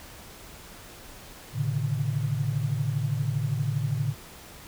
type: tone cluster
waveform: sine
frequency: 111.6 / 136.6 / 149.1 Hz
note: A2 / C#3 / D3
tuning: +25 / -25 / +27 cents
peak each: -29 dBFS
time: 1.53-4.15 s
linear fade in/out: 50 ms
effects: pink hiss -46 dBFS RMS until 4.67 s